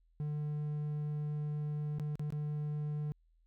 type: tone with dropouts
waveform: triangle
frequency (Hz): 149.3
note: D3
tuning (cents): +29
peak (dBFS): -32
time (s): 0.2-3.12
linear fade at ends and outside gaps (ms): 0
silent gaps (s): 1.985-1.997 / 2.155-2.195 / 2.304-2.324
effects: added 41 Hz sine -66 dBFS peak until 3.46 s